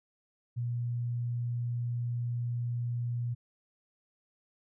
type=tone; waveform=sine; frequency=120 Hz; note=B2; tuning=49 cents flat; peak=-30 dBFS; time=0.56-3.35 s; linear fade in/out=20 ms; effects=none